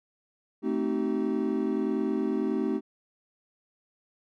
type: chord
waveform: triangle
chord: A half-diminished seventh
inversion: none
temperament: equal with one note detuned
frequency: 220 / 261.6 / 311.1 / 382.4 Hz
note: A3 / C4 / Eb4 / G4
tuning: 0 / 0 / 0 / -43 cents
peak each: -29 dBFS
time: 0.62-2.81 s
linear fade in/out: 50 ms
effects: none